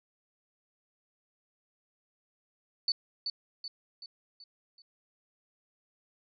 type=tone with echo; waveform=sine; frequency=4494 Hz; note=C#8; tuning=23 cents sharp; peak=-25 dBFS; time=2.88-2.92 s; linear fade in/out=2 ms; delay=380 ms; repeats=5; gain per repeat=-6 dB; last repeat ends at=4.82 s; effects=none